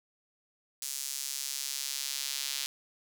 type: tone with high-pass filter sweep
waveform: sawtooth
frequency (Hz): 140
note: C#3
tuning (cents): +18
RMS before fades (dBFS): -36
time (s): 0.82-2.66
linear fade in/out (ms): 0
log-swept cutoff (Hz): 6500 to 4000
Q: 1.2
effects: none